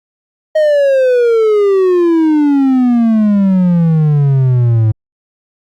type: exponential sweep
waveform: triangle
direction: down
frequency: 629 to 107.5 Hz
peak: -5 dBFS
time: 0.55-4.92 s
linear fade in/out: 10 ms
effects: Opus 48 kbps